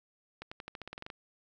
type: accelerating click train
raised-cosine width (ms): 0.3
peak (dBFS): -26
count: 12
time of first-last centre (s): 0.42-1.101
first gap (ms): 95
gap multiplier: 0.91
effects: none